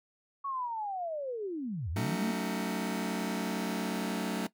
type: linear two-way sweep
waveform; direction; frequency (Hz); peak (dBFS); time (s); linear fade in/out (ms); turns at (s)
sine; down then up; 1125 to 73.7 to 245; -33; 0.44-2.32; 10; 1.9
type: chord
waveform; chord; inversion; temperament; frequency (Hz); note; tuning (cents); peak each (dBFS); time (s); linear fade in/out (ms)
sawtooth; D# half-diminished seventh; first; just; 186.68 / 224 / 280 / 311.1; F#3 / A3 / C#4 / D#4; +16 / +31 / +18 / 0; -31 / -31 / -34 / -37; 1.96-4.47; 5
effects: noise-tail reverb RT60 0.1 s tail -17 dB re dry